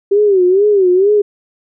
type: tone with vibrato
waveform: sine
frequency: 388.2 Hz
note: G4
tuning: 17 cents flat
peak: -7 dBFS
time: 0.11-1.22 s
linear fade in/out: 10 ms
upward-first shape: sine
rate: 2.2 Hz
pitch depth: 140 cents each way
effects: none